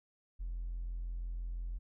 sine tone with hard clipping, 42.95 Hz, F1, 28 cents flat, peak -37 dBFS, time 0.39-1.79 s, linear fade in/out 20 ms, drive 1 dB, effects none

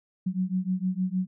sine beating tone pair, 182 / 188.5 Hz, F#3 / F#3, -28 / +32 cents, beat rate 6.5 Hz, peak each -28 dBFS, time 0.26-1.27 s, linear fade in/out 10 ms, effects none

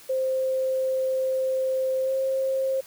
sine tone with pitch glide, 523.3 to 531.5 Hz, C5 to C5, 0 to +27 cents, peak -22 dBFS, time 0.09-2.81 s, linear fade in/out 10 ms, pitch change +27 cents, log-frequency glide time 2.03-2.11 s, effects white hiss -49 dBFS RMS until 2.86 s

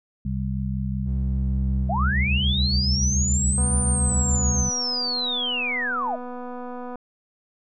harmonic tone, 65.41 Hz, C2, in tune, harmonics 1 / 2 / 3, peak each -28 / -28 / -28 dBFS, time 0.25-4.7 s, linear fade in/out 5 ms
triangle tone with pitch glide, 65.3 to 72.45 Hz, C2 to D2, -3 to -23 cents, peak -20 dBFS, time 1.04-4.65 s, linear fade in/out 50 ms, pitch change +180 cents, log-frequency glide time 1.77-2.12 s
sine linear two-way sweep, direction up then down, 613 to 9240 to 613 Hz, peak -23 dBFS, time 1.89-6.16 s, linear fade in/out 10 ms, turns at 3.78 s
click train, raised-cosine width 1 ms, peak -23 dBFS, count 835, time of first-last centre 3.58-6.957 s, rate 247 Hz
effects none

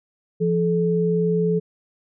sine tone pair together, 171.6 / 431.5 Hz, F3 / A4, -30 / -34 cents, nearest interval octave + major third, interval 1596 cents, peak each -20 dBFS, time 0.4-1.6 s, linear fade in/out 20 ms, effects none

